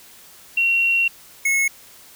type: tone pair in turn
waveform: sine / square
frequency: 2738 / 2184 Hz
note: F7 / C#7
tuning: -35 / -26 cents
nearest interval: major third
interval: 391 cents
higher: first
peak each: -15 / -17 dBFS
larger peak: first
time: 0.57-1.08 / 1.45-1.68 s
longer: first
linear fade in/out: 5 ms
effects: white hiss -46 dBFS RMS until 2.15 s